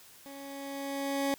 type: tone with level ramp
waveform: 20% pulse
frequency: 277.2 Hz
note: C#4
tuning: in tune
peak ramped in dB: -40 to -22 dBFS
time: 0.26-1.34 s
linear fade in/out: 0 ms
effects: white hiss -55 dBFS RMS until 1.38 s